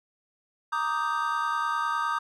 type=chord; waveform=triangle; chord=Eb major seventh; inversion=second; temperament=equal; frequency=932.3 / 1174.7 / 1244.5 / 1568 Hz; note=Bb5 / D6 / Eb6 / G6; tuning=0 / 0 / 0 / 0 cents; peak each=-30 / -30 / -27 / -31 dBFS; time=0.72-2.19 s; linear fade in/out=10 ms; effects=none